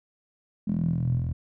10% pulse tone with band-pass filter sweep, 42 Hz, E1, 33 cents sharp, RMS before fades -26 dBFS, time 0.67-1.33 s, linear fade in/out 10 ms, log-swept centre 210 to 96 Hz, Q 6, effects none

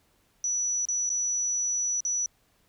sine tone with dropouts, 5910 Hz, F#8, 3 cents flat, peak -25 dBFS, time 0.44-2.26 s, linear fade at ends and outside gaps 1 ms, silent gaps 0.853-0.886 / 1.093-1.101 / 2.005-2.05 s, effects pink hiss -67 dBFS RMS until 2.68 s

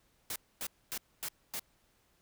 white noise bursts, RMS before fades -38 dBFS, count 5, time 0.3-1.595 s, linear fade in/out 2 ms, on 59 ms, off 250 ms, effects pink hiss -71 dBFS RMS until 2.21 s

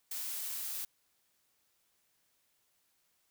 blue noise, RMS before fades -39 dBFS, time 0.11-0.85 s, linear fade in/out 5 ms, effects white hiss -75 dBFS RMS until 3.3 s

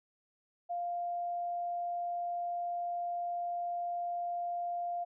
sine tone, 698.5 Hz, F5, in tune, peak -33 dBFS, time 0.69-5.05 s, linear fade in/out 20 ms, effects none

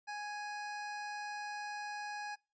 25% pulse tone, 830.6 Hz, G#5, in tune, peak -36 dBFS, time 0.07-2.36 s, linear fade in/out 20 ms, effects noise-tail reverb RT60 0.3 s tail -25 dB re dry + resampled to 16000 Hz

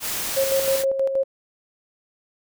white noise, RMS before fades -27 dBFS, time 0-0.85 s, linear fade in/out 50 ms
sine tone with tremolo, 540 Hz, C#5, 45 cents flat, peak -17 dBFS, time 0.36-1.24 s, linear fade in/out 20 ms, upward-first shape square, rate 6.3 Hz, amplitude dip 50%
effects none

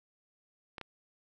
clicks, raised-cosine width 0.3 ms, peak -25 dBFS, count 2, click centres 0.782 / 0.813 s, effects none

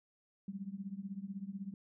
sine tone with tremolo, 196 Hz, G3, in tune, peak -36 dBFS, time 0.48-1.74 s, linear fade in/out 2 ms, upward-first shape triangle, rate 16 Hz, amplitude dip 95%, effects none

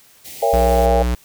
white band-stop noise, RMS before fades -35 dBFS, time 0.24-0.87 s, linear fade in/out 20 ms, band 820 to 1900 Hz, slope 96 dB/octave
sine chord, A# diminished seventh, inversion none, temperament just, 466.2 / 559.4 / 671.3 / 805.5 Hz, A#4 / C#5 / E5 / G5, 0 / +16 / +31 / +47 cents, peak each -19 dBFS, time 0.42-1.03 s, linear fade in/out 10 ms
square tone, 60.7 Hz, B1, 29 cents flat, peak -17 dBFS, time 0.53-1.15 s, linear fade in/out 5 ms
effects white hiss -50 dBFS RMS until 1.24 s

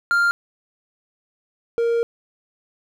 triangle tone pair in turn, 1396.9 / 466.2 Hz, F6 / A#4, 0 / 0 cents, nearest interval octave + perfect fifth, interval 1900 cents, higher first, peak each -13 / -15 dBFS, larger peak first, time 0.11-0.31 / 1.78-2.03 s, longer second, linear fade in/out 0 ms, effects none

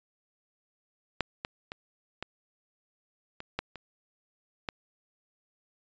clicks, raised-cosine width 0.3 ms, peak -10 / -17 / -22 / -19 / -24 / -14 / -26 / -16 dBFS, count 8, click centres 1.207 / 1.449 / 1.719 / 2.226 / 3.404 / 3.59 / 3.757 / 4.688 s, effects resampled to 16000 Hz

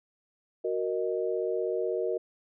sine chord, D# minor, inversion first, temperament equal, 370 / 466.2 / 622.3 Hz, F#4 / A#4 / D#5, 0 / 0 / 0 cents, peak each -31 / -30 / -34 dBFS, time 0.64-2.18 s, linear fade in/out 10 ms, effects none

